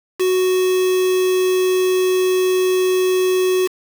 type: tone with quantisation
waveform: triangle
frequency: 370.1 Hz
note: F#4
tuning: in tune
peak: -12 dBFS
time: 0.19-3.68 s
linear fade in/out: 20 ms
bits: 4
effects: none